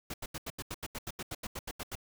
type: noise bursts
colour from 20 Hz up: pink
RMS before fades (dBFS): -39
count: 16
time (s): 0.1-1.954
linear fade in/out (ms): 5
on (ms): 39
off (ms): 82
effects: none